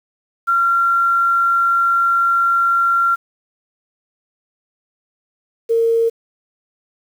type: tone pair in turn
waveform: sine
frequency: 1374 / 458.5 Hz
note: F6 / A#4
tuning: -29 / -29 cents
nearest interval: octave + perfect fifth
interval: 1900 cents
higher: first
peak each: -12 dBFS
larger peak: neither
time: 0.47-3.16 / 5.69-6.1 s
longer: first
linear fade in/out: 20 ms
effects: 7-bit